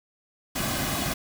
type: noise with comb filter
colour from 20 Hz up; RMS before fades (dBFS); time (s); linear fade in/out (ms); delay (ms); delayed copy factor
pink; -28; 0.55-1.14; 10; 2.2; -0.6
effects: none